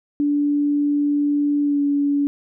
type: tone with pitch glide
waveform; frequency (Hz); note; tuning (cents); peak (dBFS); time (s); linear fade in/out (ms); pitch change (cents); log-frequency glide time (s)
sine; 290.2 to 285.5; D4 to D4; -21 to -49; -16; 0.2-2.27; 0; -28; 1.62-1.81
effects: none